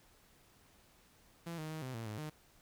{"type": "tone with pitch steps", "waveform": "sawtooth", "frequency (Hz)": [168.6, 155.9, 157.4, 129.1, 114.2, 106.6, 153.2], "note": ["E3", "D#3", "D#3", "C3", "A#2", "G#2", "D#3"], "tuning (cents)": [39, 4, 20, -23, -35, 46, -27], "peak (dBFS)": -37, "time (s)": [1.46, 2.3], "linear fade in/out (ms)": 10, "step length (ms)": 120, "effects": ["pink hiss -66 dBFS RMS until 2.61 s"]}